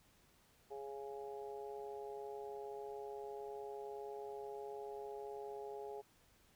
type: harmonic tone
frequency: 138.59 Hz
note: C#3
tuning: in tune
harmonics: 3 / 4 / 5 / 6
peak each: -46 / -55 / -54 / -52 dBFS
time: 0.7-6.02 s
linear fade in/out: 20 ms
effects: pink hiss -70 dBFS RMS until 6.55 s